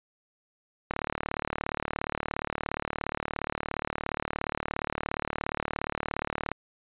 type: click train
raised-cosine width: 0.5 ms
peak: -14 dBFS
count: 209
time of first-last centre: 0.91-6.516 s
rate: 37.1 Hz
effects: resampled to 8000 Hz

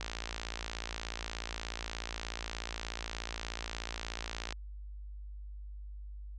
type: click train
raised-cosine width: 0.2 ms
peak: -20 dBFS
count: 257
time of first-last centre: 0.01-4.525 s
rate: 56.7 Hz
effects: added 50 Hz sine -42 dBFS peak until 6.38 s + resampled to 24000 Hz

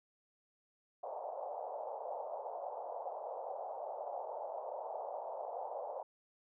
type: band-pass noise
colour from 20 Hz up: pink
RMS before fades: -43 dBFS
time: 1.03-6.03 s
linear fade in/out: 5 ms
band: 530 to 880 Hz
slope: 48 dB/octave
effects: none

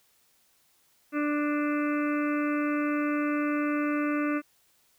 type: harmonic tone with a mistuned harmonic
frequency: 295.1 Hz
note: D4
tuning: 8 cents sharp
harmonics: 1 / 2 / 4 / 5 / 6 / 7 / 8 / 9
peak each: -26 / -35 / -35 / -37 / -44 / -41 / -46 / -42 dBFS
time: 1.12-4.42 s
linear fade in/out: 50 ms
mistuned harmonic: 9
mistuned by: -19 cents
effects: white hiss -66 dBFS RMS until 4.98 s

